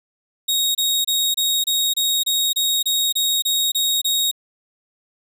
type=tone bursts; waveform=sawtooth; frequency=3762 Hz; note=A#7; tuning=15 cents sharp; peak=-14 dBFS; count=13; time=0.48-4.314 s; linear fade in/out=10 ms; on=270 ms; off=27 ms; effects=none